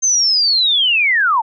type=linear sweep; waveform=sine; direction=down; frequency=6330 to 830.6 Hz; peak=-11 dBFS; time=0.02-1.42 s; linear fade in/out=20 ms; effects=none